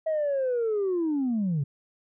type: linear sweep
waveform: sine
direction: down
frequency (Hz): 645 to 132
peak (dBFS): -22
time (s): 0.06-1.64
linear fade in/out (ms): 10
effects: tanh soft clip ceiling -21 dBFS